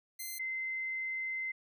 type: tone pair in turn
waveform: 5% pulse / sine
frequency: 2075 / 2068 Hz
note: C7 / C7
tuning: -15 / -21 cents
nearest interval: unison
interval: 6 cents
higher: first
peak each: -29 / -34 dBFS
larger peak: first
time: 0.19-0.39 / 0.39-1.52 s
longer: second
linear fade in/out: 10 ms
effects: none